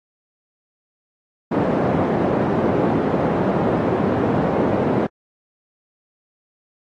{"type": "band-pass noise", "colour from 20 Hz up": "pink", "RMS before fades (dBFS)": -19, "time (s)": [1.51, 5.07], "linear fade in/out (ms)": 10, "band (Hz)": [160, 690], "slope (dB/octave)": 12, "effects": ["high-pass 80 Hz 12 dB/octave", "AAC 32 kbps"]}